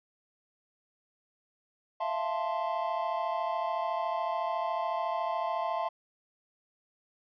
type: chord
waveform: triangle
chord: F major seventh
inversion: third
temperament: equal with one note detuned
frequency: 659.3 / 693.2 / 880 / 1046.5 Hz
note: E5 / F5 / A5 / C6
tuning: 0 / -13 / 0 / 0 cents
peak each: -33 dBFS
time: 2-5.89 s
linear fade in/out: 10 ms
effects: resampled to 11025 Hz